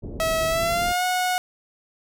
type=low-pass noise; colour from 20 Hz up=pink; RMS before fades=-33 dBFS; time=0.02-0.93 s; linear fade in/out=20 ms; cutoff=490 Hz; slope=24 dB/octave
type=tone with pitch glide; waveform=sawtooth; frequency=647 to 730.4 Hz; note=E5 to F#5; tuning=-32 to -23 cents; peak=-17 dBFS; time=0.2-1.38 s; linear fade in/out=0 ms; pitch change=+209 cents; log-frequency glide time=0.47-1.04 s
effects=none